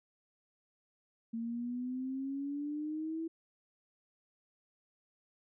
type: exponential sweep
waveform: sine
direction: up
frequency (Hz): 226.7 to 329.6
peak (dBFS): -35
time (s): 1.33-3.28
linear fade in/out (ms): 10
effects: none